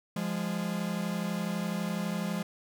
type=tone pair together; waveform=45% pulse; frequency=173.78 / 205.8 Hz; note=F3 / G#3; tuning=-8 / -16 cents; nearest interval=minor third; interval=292 cents; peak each=-33 / -33 dBFS; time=0.16-2.43 s; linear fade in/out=5 ms; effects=none